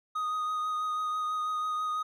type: tone with vibrato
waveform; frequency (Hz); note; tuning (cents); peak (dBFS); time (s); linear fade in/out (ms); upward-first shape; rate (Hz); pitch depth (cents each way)
triangle; 1244.5; D#6; 0; -27; 0.15-2.03; 10; triangle; 6.1; 19
effects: none